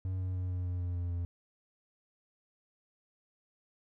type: tone with pitch steps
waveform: triangle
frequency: 93.3 / 92.33 / 91.38 / 90.43 / 89.5 / 88.57 / 87.66 / 86.75 Hz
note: F#2 / F#2 / F#2 / F#2 / F2 / F2 / F2 / F2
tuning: +15 / -3 / -21 / -39 / +43 / +25 / +7 / -11 cents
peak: -30 dBFS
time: 0.05-1.25 s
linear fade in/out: 0 ms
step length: 150 ms
effects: none